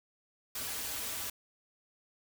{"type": "noise with comb filter", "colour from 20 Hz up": "white", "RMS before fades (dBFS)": -38, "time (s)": [0.55, 1.3], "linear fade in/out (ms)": 5, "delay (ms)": 5.6, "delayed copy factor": -0.8, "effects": []}